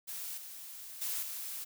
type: noise with level steps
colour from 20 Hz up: blue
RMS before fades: -41 / -47 / -36 / -41 dBFS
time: 0.07-1.65 s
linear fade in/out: 20 ms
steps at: 0.37 / 1.01 / 1.22 s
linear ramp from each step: 10 ms
effects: none